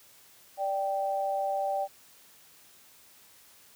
sine tone pair together, 585 / 781.9 Hz, D5 / G5, -7 / -5 cents, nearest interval perfect fourth, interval 502 cents, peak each -31 / -29 dBFS, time 0.57-1.88 s, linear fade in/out 50 ms, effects white hiss -57 dBFS RMS until 3.75 s + high-pass 60 Hz 12 dB/octave

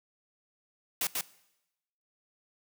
white noise with echo, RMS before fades -30 dBFS, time 1.01-1.07 s, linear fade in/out 2 ms, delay 140 ms, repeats 1, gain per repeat -2 dB, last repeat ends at 1.21 s, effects noise-tail reverb RT60 0.9 s tail -20 dB re dry + high-pass 150 Hz 12 dB/octave

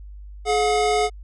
square tone pair together, 424.2 / 720 Hz, G#4 / F#5, +37 / -47 cents, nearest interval major sixth, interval 916 cents, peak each -21 dBFS, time 0.45-1.1 s, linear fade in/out 50 ms, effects added 50 Hz sine -36 dBFS peak until 1.23 s + resampled to 22050 Hz

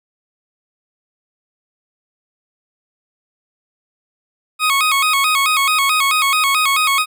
20% pulse tone with vibrato, 1174.7 Hz, D6, in tune, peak -8 dBFS, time 4.59-7.06 s, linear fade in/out 50 ms, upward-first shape square, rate 4.6 Hz, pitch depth 110 cents each way, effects none

